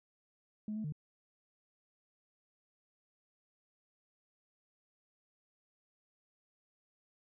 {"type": "tone with pitch steps", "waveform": "sine", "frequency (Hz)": [212.8, 217.1, 150.1], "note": ["G#3", "A3", "D3"], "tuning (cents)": [42, -23, 38], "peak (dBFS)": -35, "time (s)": [0.68, 0.923], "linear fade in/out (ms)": 2, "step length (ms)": 81, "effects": ["tanh soft clip ceiling -32 dBFS"]}